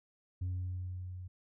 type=tone with level ramp; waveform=sine; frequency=91.1 Hz; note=F#2; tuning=26 cents flat; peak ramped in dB=-30 to -42 dBFS; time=0.41-1.28 s; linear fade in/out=10 ms; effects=tanh soft clip ceiling -32 dBFS